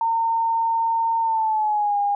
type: tone with pitch glide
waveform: sine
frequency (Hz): 912 to 812.5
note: A#5 to G#5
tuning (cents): -38 to -38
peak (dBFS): -18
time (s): 0.01-2.15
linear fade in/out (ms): 2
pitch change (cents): -200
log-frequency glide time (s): 1.21-1.98
effects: none